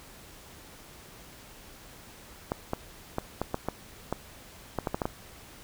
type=clicks; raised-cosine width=1 ms; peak=-14 dBFS; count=12; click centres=2.519 / 2.734 / 3.184 / 3.416 / 3.544 / 3.686 / 4.126 / 4.787 / 4.872 / 4.945 / 5.018 / 5.055 s; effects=pink hiss -50 dBFS RMS until 5.63 s